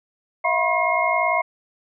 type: tone cluster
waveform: sine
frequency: 650 / 708 / 979 / 1070 / 2144 Hz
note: E5 / F5 / B5 / C6 / C7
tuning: -24 / +23 / -15 / +38 / +42 cents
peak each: -24 / -24 / -25 / -24 / -23 dBFS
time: 0.44-1.42 s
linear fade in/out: 10 ms
effects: none